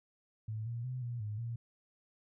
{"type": "tone with pitch steps", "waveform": "sine", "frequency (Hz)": [109.2, 117.7, 127.2, 119.9, 105.6, 116.9], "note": ["A2", "A#2", "C3", "A#2", "G#2", "A#2"], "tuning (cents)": [-13, 17, -48, 49, 29, 5], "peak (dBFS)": -36, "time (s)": [0.48, 1.56], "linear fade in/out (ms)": 5, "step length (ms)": 180, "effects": []}